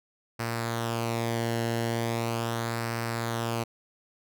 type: tone with flanger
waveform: sawtooth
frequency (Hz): 116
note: A#2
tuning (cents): -8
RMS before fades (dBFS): -30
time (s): 0.39-3.64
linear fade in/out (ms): 10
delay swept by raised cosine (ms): 0.29 to 0.84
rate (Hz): 0.39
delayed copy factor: -0.55
effects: none